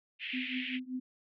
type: band-pass noise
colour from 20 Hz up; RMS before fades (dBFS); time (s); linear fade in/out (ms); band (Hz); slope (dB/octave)
white; -39; 0.19-0.8; 50; 2000 to 3000; 48
type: tone with tremolo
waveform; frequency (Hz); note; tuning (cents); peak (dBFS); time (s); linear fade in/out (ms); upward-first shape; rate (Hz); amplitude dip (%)
sine; 255.2; C4; -43; -32; 0.33-1; 10; triangle; 5.2; 95
effects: none